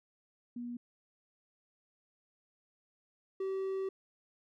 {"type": "tone pair in turn", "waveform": ["sine", "triangle"], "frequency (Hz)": [241, 384.1], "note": ["B3", "G4"], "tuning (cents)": [-42, -35], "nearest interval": "minor sixth", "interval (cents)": 807, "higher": "second", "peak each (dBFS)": [-38, -31], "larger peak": "second", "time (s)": [[0.56, 0.77], [3.4, 3.89]], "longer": "second", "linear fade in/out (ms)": 5, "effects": []}